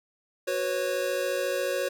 square chord, F# suspended fourth, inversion none, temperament equal with one note detuned, 370 / 493.9 / 548 Hz, F#4 / B4 / C#5, 0 / 0 / -20 cents, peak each -34 / -33 / -29 dBFS, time 0.47-1.89 s, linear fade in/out 10 ms, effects none

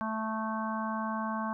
harmonic tone with a mistuned harmonic, 220 Hz, A3, in tune, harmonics 1 / 3 / 4 / 5 / 6 / 7, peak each -34 / -40 / -38 / -36 / -50 / -42 dBFS, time 0.01-1.53 s, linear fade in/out 0 ms, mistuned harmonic 6, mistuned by -26 cents, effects none

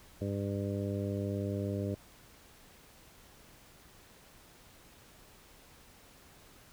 harmonic tone, 100 Hz, G2, 35 cents sharp, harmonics 1 / 2 / 3 / 4 / 5 / 6, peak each -35 / -38 / -40 / -41 / -42 / -43 dBFS, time 0.21-1.95 s, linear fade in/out 5 ms, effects pink hiss -58 dBFS RMS until 6.72 s

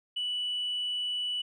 sine tone, 2960 Hz, F#7, in tune, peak -28 dBFS, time 0.16-1.42 s, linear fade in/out 10 ms, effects tanh soft clip ceiling -26 dBFS

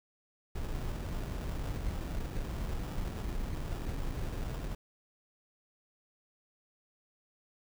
brown noise with sample-and-hold, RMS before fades -36 dBFS, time 0.55-4.75 s, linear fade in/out 5 ms, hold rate 2100 Hz, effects none

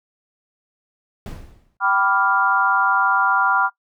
brown noise with exponential decay, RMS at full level -27 dBFS, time 1.26-1.77 s, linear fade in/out 1 ms, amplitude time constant 110 ms
sine chord, G dominant seventh, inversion none, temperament equal with one note detuned, 775.9 / 987.8 / 1174.7 / 1396.9 Hz, G5 / B5 / D6 / F6, -18 / 0 / 0 / 0 cents, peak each -22 / -21 / -22 / -18 dBFS, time 1.8-3.7 s, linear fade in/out 50 ms
effects noise-tail reverb RT60 0.1 s tail -19 dB re dry

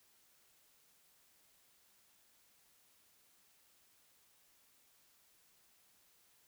silence, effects white hiss -70 dBFS RMS until 6.47 s

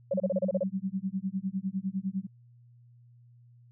sine tone bursts, 554.4 Hz, C#5, in tune, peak -24 dBFS, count 9, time 0.11-0.635 s, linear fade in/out 5 ms, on 29 ms, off 33 ms
sine tone with tremolo, 191.5 Hz, G3, 40 cents flat, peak -26 dBFS, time 0.13-2.27 s, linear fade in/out 20 ms, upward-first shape sine, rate 9.9 Hz, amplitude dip 100%
effects added 120 Hz sine -54 dBFS peak until 3.71 s

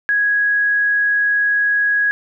sine tone, 1661.2 Hz, G#6, in tune, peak -13 dBFS, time 0.09-2.11 s, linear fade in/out 0 ms, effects none

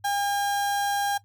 35% pulse tone, 807 Hz, G#5, 50 cents flat, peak -22 dBFS, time 0.04-1.18 s, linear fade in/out 10 ms, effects noise-tail reverb RT60 0.1 s tail -17 dB re dry + added 101 Hz sine -56 dBFS peak until 1.24 s

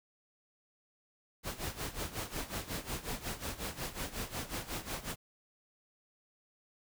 pink noise with tremolo, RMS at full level -37 dBFS, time 1.43-5.16 s, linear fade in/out 50 ms, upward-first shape sine, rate 5.5 Hz, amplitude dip 80%, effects none

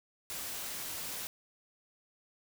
white noise, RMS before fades -40 dBFS, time 0.3-1.27 s, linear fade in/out 0 ms, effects none

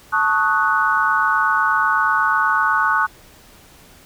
sine chord, D# half-diminished seventh, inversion second, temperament equal with one note detuned, 880 / 1108.7 / 1256.8 / 1480 Hz, A5 / C#6 / D#6 / F#6, 0 / 0 / +17 / 0 cents, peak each -22 / -20 / -21 / -18 dBFS, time 0.12-3.07 s, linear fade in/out 20 ms, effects pink hiss -47 dBFS RMS until 4.05 s

